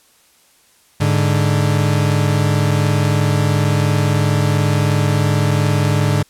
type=tone pair together; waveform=40% pulse; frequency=103.96 / 146.83 Hz; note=G#2 / D3; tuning=+2 / 0 cents; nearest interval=tritone; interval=598 cents; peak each=-15 dBFS; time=1-6.23 s; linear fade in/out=10 ms; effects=white hiss -53 dBFS RMS until 6.29 s + low-pass 12000 Hz 12 dB/octave